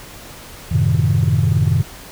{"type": "chord", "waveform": "sine", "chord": "F# diminished seventh", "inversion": "none", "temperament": "equal", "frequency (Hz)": [92.5, 110, 130.81, 155.56], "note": ["F#2", "A2", "C3", "Eb3"], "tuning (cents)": [0, 0, 0, 0], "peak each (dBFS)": -17, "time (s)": [0.71, 1.83], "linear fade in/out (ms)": 10, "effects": ["tanh soft clip ceiling -6 dBFS", "pink hiss -37 dBFS RMS until 2.11 s"]}